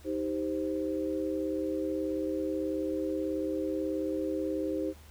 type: chord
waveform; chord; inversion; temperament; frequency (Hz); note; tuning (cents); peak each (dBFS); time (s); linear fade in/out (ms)
sine; C minor; first; just; 314 / 392.4 / 523.3; Eb4 / G4 / C5; +16 / +2 / 0; -32 / -35 / -35; 0.04-4.94; 50
effects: added 75 Hz sine -50 dBFS peak until 5.1 s + pink hiss -57 dBFS RMS until 5.1 s